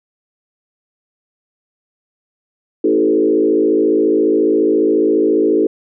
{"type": "tone with frequency modulation", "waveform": "sine", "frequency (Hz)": 374.6, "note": "F#4", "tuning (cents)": 21, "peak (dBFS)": -10, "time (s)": [2.84, 5.67], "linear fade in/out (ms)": 5, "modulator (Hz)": 54.5, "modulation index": 1.6, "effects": []}